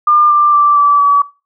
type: tone with pitch steps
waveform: sine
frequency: 1200 / 1185.5 / 1171.2 / 1157.1 / 1143.2 Hz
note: D6 / D6 / D6 / D6 / D6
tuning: +37 / +16 / -5 / -26 / -47 cents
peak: -6 dBFS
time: 0.07-1.22 s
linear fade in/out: 5 ms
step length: 230 ms
effects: noise-tail reverb RT60 0.3 s tail -20 dB re dry